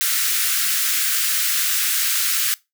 white high-pass noise, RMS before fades -20 dBFS, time 0.01-2.54 s, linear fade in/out 0 ms, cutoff 1300 Hz, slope 48 dB/octave, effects noise-tail reverb RT60 0.2 s tail -21 dB re dry

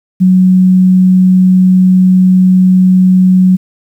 sine tone, 185 Hz, F#3, in tune, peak -3 dBFS, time 0.2-3.57 s, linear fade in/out 20 ms, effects 7-bit

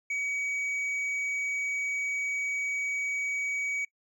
sine tone with hard clipping, 2265 Hz, C#7, 37 cents sharp, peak -30 dBFS, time 0.1-3.85 s, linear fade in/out 5 ms, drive 4 dB, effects noise-tail reverb RT60 0.1 s tail -20 dB re dry

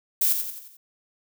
violet noise with echo, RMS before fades -21 dBFS, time 0.21-0.33 s, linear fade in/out 5 ms, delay 88 ms, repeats 5, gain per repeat -6 dB, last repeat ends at 0.77 s, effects none

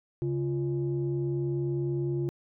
sine tone pair together, 137.87 / 347.4 Hz, C#3 / F4, -9 / -9 cents, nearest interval octave + major third, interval 1600 cents, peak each -28 / -29 dBFS, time 0.22-2.29 s, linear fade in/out 0 ms, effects tanh soft clip ceiling -21 dBFS

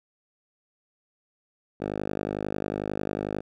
5% pulse tone with band-pass filter, 51.1 Hz, G#1, 27 cents flat, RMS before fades -31 dBFS, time 1.8-3.41 s, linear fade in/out 10 ms, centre 350 Hz, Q 0.61, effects none

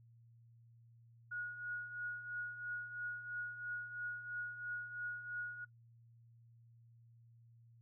sine tone with tremolo, 1449 Hz, F#6, 37 cents flat, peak -38 dBFS, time 1.31-5.65 s, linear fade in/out 10 ms, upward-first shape triangle, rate 3 Hz, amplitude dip 70%, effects noise-tail reverb RT60 0.1 s tail -21 dB re dry + added 116 Hz sine -61 dBFS peak until 7.81 s

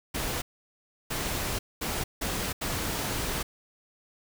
pink noise bursts at uneven times, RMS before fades -31 dBFS, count 5, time 0.14-0.42 / 1.1-1.59 / 1.81-2.04 / 2.21-2.53 / 2.61-3.43 s, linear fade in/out 10 ms, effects none

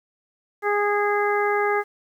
harmonic tone, 411.8 Hz, G#4, 15 cents flat, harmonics 1 / 2 / 3 / 4 / 5, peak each -22 / -25 / -27 / -28 / -29 dBFS, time 0.62-1.84 s, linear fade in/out 50 ms, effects 9-bit

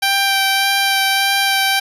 10% pulse tone with vibrato, 784 Hz, G5, in tune, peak -5 dBFS, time 0.02-1.8 s, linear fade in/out 10 ms, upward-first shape sine, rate 1.7 Hz, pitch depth 12 cents each way, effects resampled to 32000 Hz

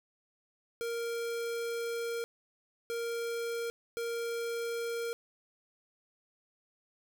square tone bursts at uneven times, 466.2 Hz, A#4, in tune, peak -34 dBFS, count 3, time 0.81-2.24 / 2.9-3.7 / 3.97-5.13 s, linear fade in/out 0 ms, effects none

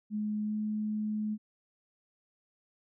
sine tone with pitch glide, 211.4 to 213.2 Hz, G#3 to G#3, +31 to +46 cents, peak -30 dBFS, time 0.1-1.38 s, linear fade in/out 50 ms, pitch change +15 cents, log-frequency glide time 0.44-0.54 s, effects none

